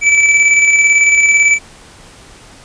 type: tone with tremolo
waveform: square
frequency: 2310 Hz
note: D7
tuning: 29 cents flat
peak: -6 dBFS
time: 0.01-1.59 s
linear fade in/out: 50 ms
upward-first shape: square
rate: 18 Hz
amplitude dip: 35%
effects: pink hiss -39 dBFS RMS until 2.64 s + resampled to 22050 Hz

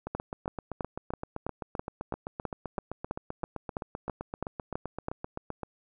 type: two click trains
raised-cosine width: 1 ms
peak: -21 / -17 dBFS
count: 44 / 16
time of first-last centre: 0.07-5.633 / 0.15-5.084 s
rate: 7.73 / 3.04 Hz
effects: none

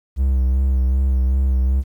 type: tone with vibrato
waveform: triangle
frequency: 65.41 Hz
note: C2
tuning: in tune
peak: -12 dBFS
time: 0.16-1.84 s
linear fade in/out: 50 ms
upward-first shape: sine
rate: 2.6 Hz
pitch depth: 38 cents each way
effects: 9-bit

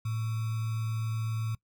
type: tone with sample-and-hold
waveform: sine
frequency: 111.5 Hz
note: A2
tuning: 23 cents sharp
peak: -29 dBFS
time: 0.05-1.55 s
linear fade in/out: 5 ms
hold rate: 1225 Hz
effects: noise-tail reverb RT60 0.1 s tail -22 dB re dry

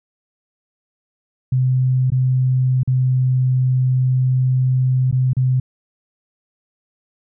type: tone with dropouts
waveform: sine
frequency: 128.6 Hz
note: C3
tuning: 30 cents flat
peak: -13 dBFS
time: 1.52-5.6 s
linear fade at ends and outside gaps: 5 ms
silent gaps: 2.103-2.119 / 2.833-2.875 / 5.113-5.125 / 5.333-5.367 s
effects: none

